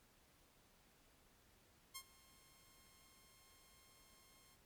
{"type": "tone with ADSR envelope", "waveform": "5% pulse", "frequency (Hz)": 1067, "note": "C6", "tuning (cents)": 34, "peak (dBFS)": -34, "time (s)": [1.94, 4.57], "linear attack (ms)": 20, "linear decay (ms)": 65, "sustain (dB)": -22, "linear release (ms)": 35, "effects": ["pink hiss -71 dBFS RMS until 4.65 s", "MP3 96 kbps"]}